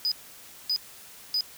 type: tone bursts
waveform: triangle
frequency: 4978 Hz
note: D#8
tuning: in tune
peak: -22 dBFS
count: 3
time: 0.05-1.408 s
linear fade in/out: 0 ms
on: 66 ms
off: 580 ms
effects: white hiss -48 dBFS RMS until 1.57 s